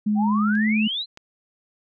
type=tone with pitch glide; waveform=sine; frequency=210.3 to 216.3 Hz; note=G#3 to A3; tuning=+22 to -29 cents; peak=-18 dBFS; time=0.06-0.88 s; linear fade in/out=10 ms; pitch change=+49 cents; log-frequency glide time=0.51-0.64 s
type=exponential sweep; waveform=sine; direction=up; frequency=740 to 4186 Hz; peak=-24 dBFS; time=0.15-1.06 s; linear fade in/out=50 ms
type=clicks; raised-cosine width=0.2 ms; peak=-32 / -23 dBFS; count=2; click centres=0.553 / 1.174 s
effects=none